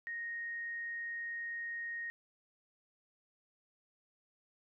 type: tone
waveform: sine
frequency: 1864.7 Hz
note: A#6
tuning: in tune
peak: -38 dBFS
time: 0.07-2.1 s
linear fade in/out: 0 ms
effects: none